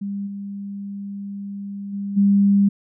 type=tone with level steps; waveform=sine; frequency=200 Hz; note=G3; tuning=35 cents sharp; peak=-24 / -28 / -24 / -12 dBFS; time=0.01-2.69 s; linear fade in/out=10 ms; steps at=0.26 / 1.92 / 2.16 s; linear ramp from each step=20 ms; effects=none